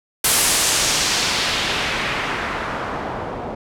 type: noise with low-pass filter sweep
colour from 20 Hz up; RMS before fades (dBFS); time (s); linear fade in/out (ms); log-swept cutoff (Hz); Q
white; -21; 0.24-3.55; 5; 12000 to 630; 1.1
effects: none